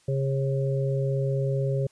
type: harmonic tone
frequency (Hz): 135.7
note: C#3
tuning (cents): -36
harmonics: 1 / 3 / 4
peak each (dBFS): -24 / -31 / -31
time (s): 0.08-1.87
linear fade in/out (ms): 5
effects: white hiss -62 dBFS RMS until 1.91 s + resampled to 22050 Hz